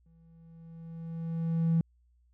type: tone with exponential growth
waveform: triangle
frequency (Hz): 164.81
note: E3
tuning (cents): 0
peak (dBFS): -18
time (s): 0.06-1.81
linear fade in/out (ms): 2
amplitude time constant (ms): 380
effects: tanh soft clip ceiling -19 dBFS + added 60 Hz sine -63 dBFS peak until 2.33 s